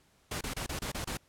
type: noise bursts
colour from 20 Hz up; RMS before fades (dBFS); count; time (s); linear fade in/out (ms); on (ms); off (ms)
pink; -36; 7; 0.31-1.172; 5; 100; 27
effects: pink hiss -67 dBFS RMS until 1.28 s + low-pass 12000 Hz 12 dB/octave